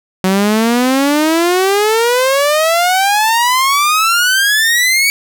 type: exponential sweep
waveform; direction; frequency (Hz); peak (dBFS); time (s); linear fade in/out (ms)
sawtooth; up; 185 to 2272; -6; 0.24-5.1; 0
effects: none